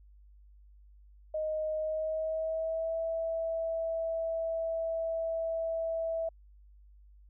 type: tone with pitch glide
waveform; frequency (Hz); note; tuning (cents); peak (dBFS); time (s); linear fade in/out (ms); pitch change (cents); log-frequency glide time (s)
sine; 622.3 to 655.5; D#5 to E5; 0 to -10; -30; 1.34-6.29; 5; +90; 1.77-2.97
effects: added 50 Hz sine -54 dBFS peak until 7.29 s